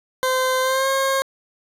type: tone with pitch glide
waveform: 20% pulse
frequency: 516 to 538.2 Hz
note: C5 to C5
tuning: -24 to +49 cents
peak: -13 dBFS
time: 0.23-1.22 s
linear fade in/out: 0 ms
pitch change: +73 cents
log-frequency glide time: 0.61-0.88 s
effects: resampled to 32000 Hz + 8-bit